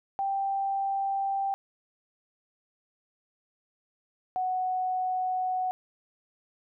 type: tone pair in turn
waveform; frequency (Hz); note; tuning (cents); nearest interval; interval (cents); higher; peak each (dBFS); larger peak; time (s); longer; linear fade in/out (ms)
sine; 785 / 740.9; G5 / F#5; +2 / +2; minor second; 100; first; -26; neither; 0.19-1.54 / 4.36-5.71; neither; 0
effects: none